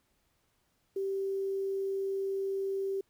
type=tone with quantisation; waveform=sine; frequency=389.5 Hz; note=G4; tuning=11 cents flat; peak=-30 dBFS; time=0.96-3.01 s; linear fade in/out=5 ms; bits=10; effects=pink hiss -74 dBFS RMS until 3.09 s